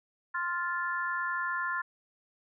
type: chord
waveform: sine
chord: F major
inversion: second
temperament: just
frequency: 1047.7 / 1396.9 / 1746.1 Hz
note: C6 / F6 / A6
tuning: +2 / 0 / -14 cents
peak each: -34 dBFS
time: 0.34-1.82 s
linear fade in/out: 10 ms
effects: none